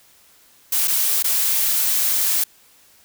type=noise with dropouts; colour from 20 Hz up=blue; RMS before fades=-19 dBFS; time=0.72-2.44 s; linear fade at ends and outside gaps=5 ms; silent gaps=0.875-0.879 / 1.226-1.242 s; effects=white hiss -53 dBFS RMS until 3.04 s